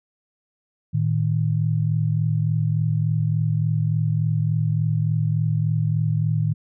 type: tone pair together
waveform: sine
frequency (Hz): 111.24 / 154.7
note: A2 / D#3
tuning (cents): +19 / -10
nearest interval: tritone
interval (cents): 571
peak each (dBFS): -21 / -21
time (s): 0.93-6.54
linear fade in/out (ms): 20
effects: none